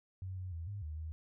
sine tone with pitch steps, 93.8 / 92.2 / 82.7 / 101.4 / 77 / 79.2 Hz, F#2 / F#2 / E2 / G#2 / D#2 / D#2, +24 / -6 / +6 / -41 / -17 / +31 cents, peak -39 dBFS, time 0.22-1.12 s, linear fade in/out 0 ms, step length 150 ms, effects none

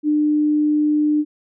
sine tone, 300 Hz, D4, 37 cents sharp, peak -14 dBFS, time 0.03-1.25 s, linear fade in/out 50 ms, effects none

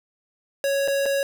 square tone with dropouts, 554.4 Hz, C#5, in tune, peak -21 dBFS, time 0.64-1.23 s, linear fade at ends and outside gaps 1 ms, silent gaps 0.877-0.882 / 1.057-1.061 s, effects none

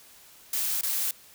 blue noise with dropouts, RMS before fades -28 dBFS, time 0.53-1.11 s, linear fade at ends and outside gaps 2 ms, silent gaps 0.811-0.832 s, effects white hiss -53 dBFS RMS until 1.34 s

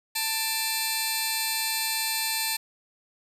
10% pulse tone cluster, 885 / 2356 / 4121 Hz, A5 / D7 / C8, +10 / +5 / -27 cents, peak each -22 dBFS, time 0.15-2.57 s, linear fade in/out 10 ms, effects resampled to 32000 Hz + 8-bit

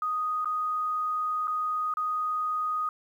sine tone with dropouts, 1244.5 Hz, D#6, in tune, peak -26 dBFS, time 0.02-2.89 s, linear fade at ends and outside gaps 2 ms, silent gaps 0.446-0.456 / 1.473-1.479 / 1.939-1.97 s, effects 10-bit

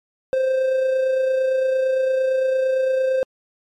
triangle tone with amplitude modulation, 523.3 Hz, C5, in tune, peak -13 dBFS, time 0.33-3.23 s, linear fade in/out 0 ms, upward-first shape sine, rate 28.8 Hz, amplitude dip 35%, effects MP3 64 kbps

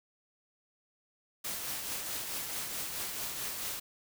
white noise with tremolo, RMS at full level -36 dBFS, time 1.44-3.8 s, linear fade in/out 10 ms, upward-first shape triangle, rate 4.6 Hz, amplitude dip 40%, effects none

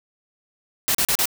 white noise bursts, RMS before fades -20 dBFS, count 4, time 0.88-1.256 s, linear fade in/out 0 ms, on 67 ms, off 36 ms, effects none

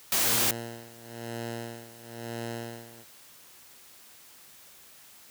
white noise, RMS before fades -25 dBFS, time 0.12-0.51 s, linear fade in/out 2 ms
10% pulse tone with tremolo, 116.54 Hz, A#2, in tune, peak -25 dBFS, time 0.2-3.05 s, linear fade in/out 50 ms, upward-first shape sine, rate 1 Hz, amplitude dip 85%
effects white hiss -53 dBFS RMS until 5.3 s + high-pass 60 Hz 12 dB/octave

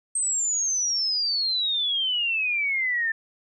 sine exponential sweep, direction down, 8380 to 1773 Hz, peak -22 dBFS, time 0.15-3.12 s, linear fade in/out 5 ms, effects none

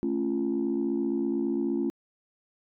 sine chord, A augmented, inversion none, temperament just, 220 / 275 / 343.8 Hz, A3 / C#4 / E#4, 0 / -14 / -27 cents, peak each -30 / -28 / -28 dBFS, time 0.03-1.9 s, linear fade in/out 0 ms, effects tanh soft clip ceiling -19 dBFS

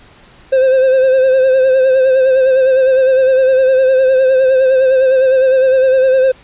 triangle tone with vibrato, 523.3 Hz, C5, in tune, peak -5 dBFS, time 0.52-6.32 s, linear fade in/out 10 ms, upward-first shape sine, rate 9.8 Hz, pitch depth 39 cents each way, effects pink hiss -43 dBFS RMS until 6.43 s + resampled to 8000 Hz

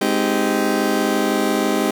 30% pulse chord, Ab major seventh, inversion none, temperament just, 207.7 / 259.6 / 311.5 / 389.3 Hz, Ab3 / C4 / Eb4 / G4, 0 / -13 / +2 / -12 cents, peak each -20 dBFS, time 0.01-1.91 s, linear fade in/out 5 ms, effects none

